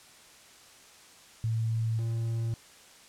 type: tone pair in turn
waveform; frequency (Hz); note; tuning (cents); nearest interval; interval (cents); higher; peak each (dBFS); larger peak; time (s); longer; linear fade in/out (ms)
sine / triangle; 112.8 / 114.64; A2 / A#2; +44 / -28; unison; 28; second; -26; neither; 1.44-1.99 / 1.99-2.54; neither; 0
effects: white hiss -54 dBFS RMS until 3.08 s + low-pass 9000 Hz 12 dB/octave